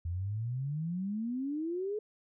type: exponential sweep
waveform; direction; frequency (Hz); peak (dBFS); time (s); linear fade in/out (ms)
sine; up; 82.41 to 433.8; -32; 0.05-1.99; 5
effects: none